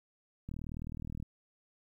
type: click train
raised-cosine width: 5 ms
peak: -29 dBFS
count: 30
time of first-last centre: 0.49-1.226 s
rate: 39.4 Hz
effects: 11-bit